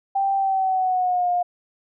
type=tone with pitch glide; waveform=sine; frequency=784 to 710.7 Hz; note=G5 to F5; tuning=0 to +30 cents; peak=-18 dBFS; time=0.15-1.43 s; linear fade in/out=10 ms; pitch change=-170 cents; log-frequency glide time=0.36-1.3 s; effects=none